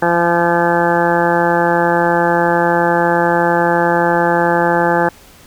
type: harmonic tone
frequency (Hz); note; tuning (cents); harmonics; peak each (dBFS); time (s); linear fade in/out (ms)
171.5; F3; -31; 1 / 2 / 3 / 4 / 5 / 6 / 7 / 8 / 9 / 10; -21 / -18 / -17 / -21 / -16 / -28 / -25 / -28 / -21 / -23; 0.02-5.09; 5
effects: pink hiss -43 dBFS RMS until 5.46 s